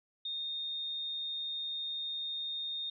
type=tone; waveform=sine; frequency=3674 Hz; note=A#7; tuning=26 cents flat; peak=-35 dBFS; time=0.25-2.9 s; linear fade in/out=5 ms; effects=none